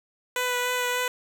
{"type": "tone with vibrato", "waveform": "10% pulse", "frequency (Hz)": 495.8, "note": "B4", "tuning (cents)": 7, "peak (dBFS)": -16, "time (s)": [0.36, 1.08], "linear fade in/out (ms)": 2, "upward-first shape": "sine", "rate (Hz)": 3.4, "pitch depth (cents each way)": 13, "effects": []}